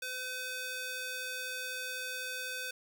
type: tone with high-pass filter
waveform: square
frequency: 508 Hz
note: B4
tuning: 49 cents sharp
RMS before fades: -39 dBFS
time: 0.02-2.71 s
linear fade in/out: 5 ms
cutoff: 1500 Hz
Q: 0.88
effects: none